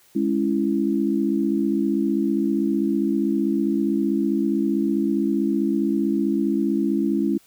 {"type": "chord", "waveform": "sine", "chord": "C# minor", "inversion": "second", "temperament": "just", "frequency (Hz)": [207.9, 277.2, 332.6], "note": ["G#3", "C#4", "E4"], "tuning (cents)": [2, 0, 16], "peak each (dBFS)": -23, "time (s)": [0.15, 7.38], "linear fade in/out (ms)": 10, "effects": ["white hiss -56 dBFS RMS until 7.46 s"]}